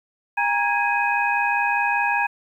sine tone cluster, 813 / 938 / 1652 / 2512 Hz, G#5 / A#5 / G#6 / D#7, -37 / +11 / -10 / +16 cents, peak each -24 dBFS, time 0.37-2.27 s, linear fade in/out 10 ms, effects 9-bit

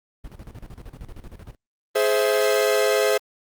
brown noise with tremolo, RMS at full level -37 dBFS, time 0.24-1.55 s, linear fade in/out 5 ms, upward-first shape square, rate 13 Hz, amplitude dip 75%
45% pulse chord, Ab augmented, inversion none, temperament equal with one note detuned, 420.4 / 523.3 / 659.3 Hz, Ab4 / C5 / E5, +21 / 0 / 0 cents, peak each -21 / -22 / -24 dBFS, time 1.95-3.18 s, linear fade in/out 10 ms
effects Opus 32 kbps

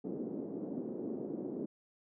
white band-pass noise, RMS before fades -40 dBFS, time 0.04-1.66 s, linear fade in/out 10 ms, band 200 to 380 Hz, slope 24 dB/octave, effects none

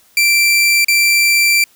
sawtooth tone with dropouts, 2349 Hz, D7, in tune, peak -6 dBFS, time 0.17-1.64 s, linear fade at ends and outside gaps 2 ms, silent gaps 0.846-0.883 s, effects white hiss -51 dBFS RMS until 1.75 s

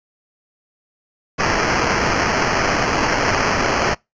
violet noise with sample-and-hold, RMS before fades -18 dBFS, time 1.38-3.95 s, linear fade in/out 20 ms, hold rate 3675 Hz, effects noise-tail reverb RT60 0.2 s tail -25 dB re dry + resampled to 16000 Hz

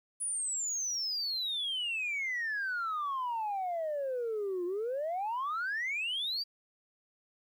sine exponential two-way sweep, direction down then up, 9956 to 345.4 to 4798 Hz, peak -30 dBFS, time 0.2-6.44 s, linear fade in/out 20 ms, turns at 4.65 s, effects tanh soft clip ceiling -29 dBFS + 11-bit

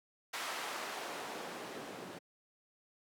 white noise with band-pass filter sweep, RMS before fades -43 dBFS, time 0.33-2.19 s, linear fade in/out 10 ms, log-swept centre 1300 to 230 Hz, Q 0.72, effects high-pass 150 Hz 12 dB/octave

